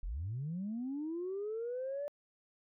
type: linear sweep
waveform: sine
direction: up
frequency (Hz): 34 to 587.3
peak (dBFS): -35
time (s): 0.03-2.08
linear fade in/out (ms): 0
effects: tanh soft clip ceiling -32 dBFS